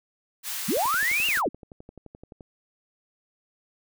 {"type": "high-pass noise", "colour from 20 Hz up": "white", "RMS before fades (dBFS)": -32, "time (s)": [0.43, 1.42], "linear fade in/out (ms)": 50, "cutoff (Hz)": 1100, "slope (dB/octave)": 12}
{"type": "linear two-way sweep", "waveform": "sine", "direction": "up then down", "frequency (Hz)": [150.5, 2869, 150.5], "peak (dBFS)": -22, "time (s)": [0.68, 1.49], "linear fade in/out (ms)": 10, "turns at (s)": 1.27}
{"type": "click train", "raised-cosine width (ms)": 2, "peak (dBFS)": -30, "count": 20, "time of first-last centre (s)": [0.77, 2.408], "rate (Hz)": 11.6}
{"effects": []}